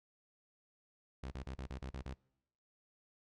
sawtooth tone bursts, 65.8 Hz, C2, 10 cents sharp, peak -38 dBFS, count 8, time 1.23-2.14 s, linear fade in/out 5 ms, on 84 ms, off 34 ms, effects noise-tail reverb RT60 0.9 s tail -25 dB re dry + low-pass 6000 Hz 12 dB/octave

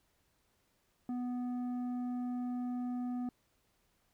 sine tone with tanh clipping, 246.9 Hz, B3, in tune, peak -36 dBFS, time 1.09-3.29 s, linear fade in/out 2 ms, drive 8 dB, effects pink hiss -75 dBFS RMS until 4.13 s

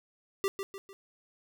square tone with echo, 392 Hz, G4, in tune, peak -27 dBFS, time 0.44-0.48 s, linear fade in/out 0 ms, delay 150 ms, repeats 3, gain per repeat -7 dB, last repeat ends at 0.93 s, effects none

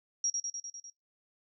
sine tone with echo, 5660 Hz, F8, 22 cents sharp, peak -27 dBFS, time 0.24-0.3 s, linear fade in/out 2 ms, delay 100 ms, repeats 6, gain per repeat -3 dB, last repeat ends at 0.9 s, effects noise-tail reverb RT60 0.2 s tail -24 dB re dry

